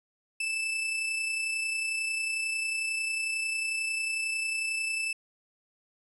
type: tone with amplitude modulation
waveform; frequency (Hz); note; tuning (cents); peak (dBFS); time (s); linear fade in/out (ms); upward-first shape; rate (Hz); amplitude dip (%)
40% pulse; 2637; E7; 0; -26; 0.4-5.13; 5; sine; 31.1; 35
effects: low-pass 12000 Hz 12 dB/octave